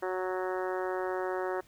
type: harmonic tone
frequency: 185 Hz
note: F#3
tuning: in tune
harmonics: 2 / 3 / 4 / 5 / 6 / 7 / 8 / 9 / 10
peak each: -33 / -37 / -39 / -41 / -43 / -44 / -45 / -46 / -47 dBFS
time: 0.02-1.61 s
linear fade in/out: 10 ms
effects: pink hiss -62 dBFS RMS until 1.67 s